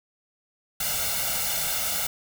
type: noise with comb filter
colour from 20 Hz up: white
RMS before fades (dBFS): -27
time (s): 0.8-2.07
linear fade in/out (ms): 5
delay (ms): 1.4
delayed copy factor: +1
effects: none